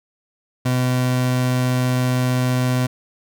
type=tone; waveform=30% pulse; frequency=126.4 Hz; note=B2; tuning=41 cents sharp; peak=-14 dBFS; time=0.65-2.87 s; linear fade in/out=10 ms; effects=none